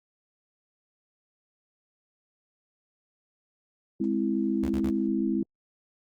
sine chord, Ab augmented, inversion none, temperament equal, 207.7 / 261.6 / 329.6 Hz, Ab3 / C4 / E4, 0 / 0 / 0 cents, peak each -28 / -29 / -28 dBFS, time 4-5.43 s, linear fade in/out 5 ms
sawtooth tone bursts, 71.4 Hz, D2, 48 cents flat, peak -29 dBFS, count 3, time 4.63-4.899 s, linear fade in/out 0 ms, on 61 ms, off 43 ms
effects Opus 24 kbps

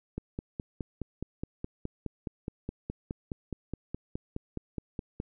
click train, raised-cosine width 3 ms, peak -21 dBFS, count 25, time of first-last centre 0.18-5.201 s, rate 4.78 Hz, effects none

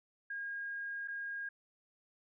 sine tone with dropouts, 1626 Hz, G#6, 37 cents flat, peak -38 dBFS, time 0.3-1.49 s, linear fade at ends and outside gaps 5 ms, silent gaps 1.076-1.082 s, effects none

